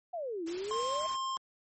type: exponential two-way sweep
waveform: sine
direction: down then up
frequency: 738 to 320.6 to 646 Hz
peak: -34 dBFS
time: 0.13-1.07 s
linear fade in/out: 10 ms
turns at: 0.45 s
type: noise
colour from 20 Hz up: white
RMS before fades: -44 dBFS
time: 0.46-1.17 s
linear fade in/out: 20 ms
type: tone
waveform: square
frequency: 1059 Hz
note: C6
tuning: 21 cents sharp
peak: -33 dBFS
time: 0.71-1.37 s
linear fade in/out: 0 ms
effects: MP3 32 kbps